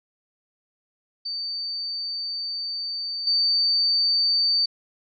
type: tone with level steps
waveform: sine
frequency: 4588 Hz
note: D8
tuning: 41 cents flat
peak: -27 / -18 dBFS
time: 1.25-4.66 s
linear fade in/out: 10 ms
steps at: 3.27 s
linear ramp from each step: 2 ms
effects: none